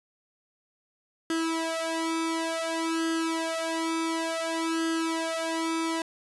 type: tone with flanger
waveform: sawtooth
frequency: 326.9 Hz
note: E4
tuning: 14 cents flat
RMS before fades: -29 dBFS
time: 1.3-6.02 s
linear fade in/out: 2 ms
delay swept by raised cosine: 0.63 to 2.23 ms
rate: 0.56 Hz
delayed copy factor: +1
effects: resampled to 24000 Hz